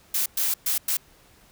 blue noise bursts at uneven times, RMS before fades -24 dBFS, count 4, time 0.14-0.26 / 0.37-0.54 / 0.66-0.78 / 0.88-0.97 s, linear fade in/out 5 ms, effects pink hiss -56 dBFS RMS until 1.51 s

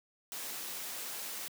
white noise, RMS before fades -41 dBFS, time 0.32-1.48 s, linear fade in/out 0 ms, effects high-pass 200 Hz 12 dB/octave

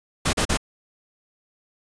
pink noise bursts, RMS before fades -21 dBFS, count 3, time 0.25-0.574 s, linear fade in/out 10 ms, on 82 ms, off 39 ms, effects resampled to 22050 Hz

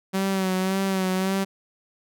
sawtooth tone with vibrato, 190 Hz, F#3, 46 cents sharp, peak -18 dBFS, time 0.13-1.45 s, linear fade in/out 20 ms, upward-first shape sine, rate 1.8 Hz, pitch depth 39 cents each way, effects none

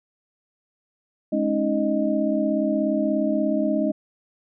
sine tone cluster, 211.2 / 275.1 / 311.9 / 618 Hz, G#3 / C#4 / D#4 / D#5, +29 / -13 / +4 / -12 cents, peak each -25 dBFS, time 1.32-3.92 s, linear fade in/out 10 ms, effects none

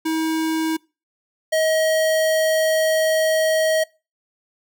square tone pair in turn, 319.8 / 634.1 Hz, D#4 / D#5, +48 / +33 cents, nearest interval octave, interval 1185 cents, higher second, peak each -20 / -17 dBFS, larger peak second, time 0.05-0.77 / 1.52-3.84 s, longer second, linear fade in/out 10 ms, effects noise-tail reverb RT60 0.3 s tail -24 dB re dry

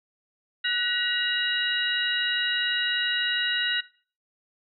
sine tone cluster, 1482 / 1908 / 2853 / 3856 Hz, F#6 / A#6 / F7 / B7, +2 / +40 / +36 / -42 cents, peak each -29 dBFS, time 0.64-3.81 s, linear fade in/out 10 ms, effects noise-tail reverb RT60 0.4 s tail -18 dB re dry

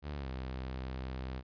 sawtooth tone with pitch glide, 73.42 to 64.66 Hz, D2 to C2, 0 to -20 cents, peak -34 dBFS, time 0.02-1.43 s, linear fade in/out 50 ms, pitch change -220 cents, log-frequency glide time 0.14-0.29 s, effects resampled to 11025 Hz

